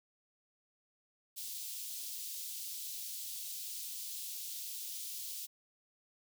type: high-pass noise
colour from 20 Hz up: white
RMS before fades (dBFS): -43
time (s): 1.36-5.47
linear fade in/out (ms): 20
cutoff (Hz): 3300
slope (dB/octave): 24
effects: none